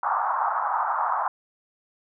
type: band-pass noise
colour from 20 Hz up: pink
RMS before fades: -25 dBFS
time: 0.03-1.28 s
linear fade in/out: 2 ms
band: 770 to 1300 Hz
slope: 48 dB/octave
effects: none